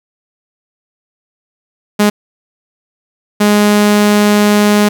sawtooth tone bursts at uneven times, 207.7 Hz, G#3, in tune, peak -3 dBFS, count 2, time 1.99-2.1 / 3.4-4.89 s, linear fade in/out 10 ms, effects 7-bit

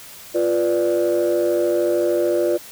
sine chord, B diminished, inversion second, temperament equal, 349.2 / 493.9 / 587.3 Hz, F4 / B4 / D5, 0 / 0 / 0 cents, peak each -18 / -21 / -19 dBFS, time 0.34-2.58 s, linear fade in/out 20 ms, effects tanh soft clip ceiling -11 dBFS + white hiss -40 dBFS RMS until 2.71 s

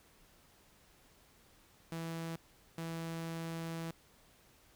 sawtooth tone bursts at uneven times, 164.81 Hz, E3, in tune, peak -35 dBFS, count 2, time 1.92-2.36 / 2.78-3.91 s, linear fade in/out 2 ms, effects pink hiss -65 dBFS RMS until 4.75 s

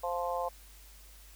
harmonic tone, 174.61 Hz, F3, in tune, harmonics 3 / 4 / 5 / 6, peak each -35 / -36 / -37 / -38 dBFS, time 0.03-0.49 s, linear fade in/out 10 ms, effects added 50 Hz sine -53 dBFS peak until 1.35 s + white hiss -57 dBFS RMS until 1.35 s

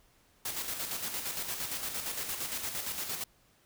white noise with tremolo, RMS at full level -35 dBFS, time 0.45-3.24 s, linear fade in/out 5 ms, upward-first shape square, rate 8.7 Hz, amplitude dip 45%, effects pink hiss -66 dBFS RMS until 3.65 s

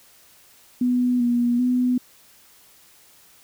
sine tone with pitch steps, 247.7 / 240.5 / 249.5 Hz, B3 / B3 / B3, +5 / -46 / +18 cents, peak -17 dBFS, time 0.81-1.98 s, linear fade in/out 5 ms, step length 390 ms, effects white hiss -53 dBFS RMS until 3.43 s

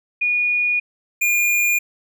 sine / square tone pair in turn, 2450 / 2419 Hz, D#7 / D#7, -27 / -49 cents, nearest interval unison, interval 22 cents, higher first, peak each -16 dBFS, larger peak neither, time 0.21-0.8 / 1.21-1.79 s, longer first, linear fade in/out 10 ms, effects none

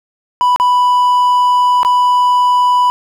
triangle tone with dropouts, 989 Hz, B5, 2 cents sharp, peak -6 dBFS, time 0.41-2.9 s, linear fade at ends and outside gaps 0 ms, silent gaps 0.561-0.599 / 1.831-1.849 s, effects none

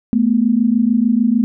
sine tone pair together, 218 / 244.7 Hz, A3 / B3, -16 / -16 cents, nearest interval major second, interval 200 cents, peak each -14 dBFS, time 0.13-1.44 s, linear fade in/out 0 ms, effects none

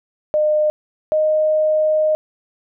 sine tone pair in turn, 608 / 618.6 Hz, D#5 / D#5, -40 / -10 cents, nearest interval unison, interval 30 cents, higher second, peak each -13 dBFS, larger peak neither, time 0.34-0.7 / 1.12-2.15 s, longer second, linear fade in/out 0 ms, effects none

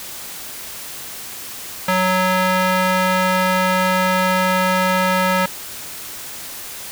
square tone with band-pass filter, 185 Hz, F#3, in tune, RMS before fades -17 dBFS, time 1.88-5.46 s, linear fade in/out 5 ms, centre 1400 Hz, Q 0.83, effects white hiss -32 dBFS RMS until 6.91 s

